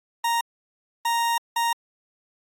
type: tone bursts at uneven times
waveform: 40% pulse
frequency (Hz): 932.3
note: A#5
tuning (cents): 0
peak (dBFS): -20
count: 3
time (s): 0.24-0.41 / 1.05-1.38 / 1.56-1.73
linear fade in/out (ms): 5
effects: AAC 64 kbps